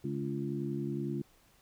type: harmonic tone with a mistuned harmonic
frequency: 70.8 Hz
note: C#2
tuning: 37 cents sharp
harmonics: 2 / 3 / 4 / 5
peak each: -37 / -38 / -40 / -38 dBFS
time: 0.04-1.22 s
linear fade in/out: 5 ms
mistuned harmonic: 5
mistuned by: -42 cents
effects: pink hiss -65 dBFS RMS until 1.61 s